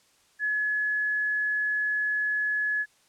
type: tone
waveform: sine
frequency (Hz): 1700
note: G#6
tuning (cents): +40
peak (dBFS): -24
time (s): 0.39-2.86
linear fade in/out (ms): 50
effects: white hiss -63 dBFS RMS until 3.08 s + low-pass 9000 Hz 12 dB/octave